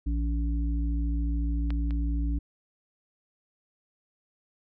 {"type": "harmonic tone", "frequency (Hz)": 57.1, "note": "A#1", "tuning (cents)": -35, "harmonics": [1, 3, 5], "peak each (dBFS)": [-25, -39, -35], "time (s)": [0.06, 2.39], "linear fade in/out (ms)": 10}
{"type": "clicks", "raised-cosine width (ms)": 0.3, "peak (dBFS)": [-23, -29], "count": 2, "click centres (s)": [1.705, 1.908]}
{"effects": []}